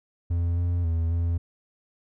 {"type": "tone with pitch steps", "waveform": "triangle", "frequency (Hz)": [85.6, 87.1, 82.6, 84.9], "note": ["F2", "F2", "E2", "F2"], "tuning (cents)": [-34, -4, 4, -48], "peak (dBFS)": -20, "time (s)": [0.3, 1.38], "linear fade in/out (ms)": 10, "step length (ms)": 270, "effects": []}